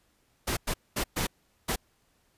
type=noise bursts at uneven times; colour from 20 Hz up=pink; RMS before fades=-29 dBFS; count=5; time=0.47-0.57 / 0.67-0.74 / 0.96-1.04 / 1.16-1.27 / 1.68-1.76 s; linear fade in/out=10 ms; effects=pink hiss -69 dBFS RMS until 2.37 s + resampled to 32000 Hz